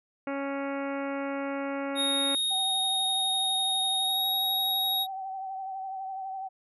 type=harmonic tone; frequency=277.2 Hz; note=C#4; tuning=in tune; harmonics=1 / 2 / 3 / 4 / 5 / 6 / 7 / 8 / 9 / 10; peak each=-33 / -34 / -40 / -43 / -41 / -48 / -47 / -45 / -51 / -53 dBFS; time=0.27-2.35 s; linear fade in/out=2 ms
type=tone with pitch glide; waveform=square; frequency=3729 to 3781 Hz; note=A#7 to A#7; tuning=0 to +24 cents; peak=-26 dBFS; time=1.95-5.07 s; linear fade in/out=50 ms; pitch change=+24 cents; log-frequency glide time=3.96-4.26 s
type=tone with vibrato; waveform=sine; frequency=767 Hz; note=G5; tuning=38 cents flat; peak=-33 dBFS; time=2.5-6.49 s; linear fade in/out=20 ms; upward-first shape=sine; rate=12 Hz; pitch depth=33 cents each way
effects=none